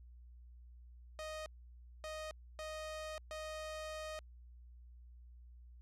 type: tone bursts at uneven times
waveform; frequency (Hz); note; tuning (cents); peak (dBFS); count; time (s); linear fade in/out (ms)
sawtooth; 622.3; D#5; 0; -39; 4; 1.19-1.46 / 2.04-2.31 / 2.59-3.18 / 3.31-4.19; 0
effects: added 60 Hz sine -54 dBFS peak until 5.81 s + low-pass 9000 Hz 12 dB/octave